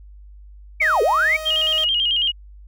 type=linear two-way sweep; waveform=sine; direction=down then up; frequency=2349 to 392 to 2349 Hz; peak=-14 dBFS; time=0.8-1.37 s; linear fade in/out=10 ms; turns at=1.02 s
type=tone; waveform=sawtooth; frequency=627 Hz; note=D#5; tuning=13 cents sharp; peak=-24 dBFS; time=0.81-1.85 s; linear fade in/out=10 ms
type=tone with vibrato; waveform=sine; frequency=3029 Hz; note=F#7; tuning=40 cents sharp; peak=-16 dBFS; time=1.45-2.32 s; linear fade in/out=20 ms; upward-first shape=square; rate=9.1 Hz; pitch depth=83 cents each way
effects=added 50 Hz sine -39 dBFS peak until 2.67 s + MP3 96 kbps